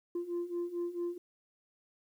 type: beating tone pair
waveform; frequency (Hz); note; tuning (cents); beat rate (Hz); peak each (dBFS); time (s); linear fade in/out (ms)
sine; 344.6 / 349.1; F4 / F4; -23 / -1; 4.5; -37 / -34; 0.15-1.18; 5
effects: tanh soft clip ceiling -30 dBFS + 11-bit